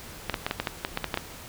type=clicks; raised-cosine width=0.3 ms; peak=-10 dBFS; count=11; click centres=0.297 / 0.342 / 0.465 / 0.511 / 0.6 / 0.672 / 0.849 / 0.974 / 1.043 / 1.142 / 1.174 s; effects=pink hiss -43 dBFS RMS until 1.48 s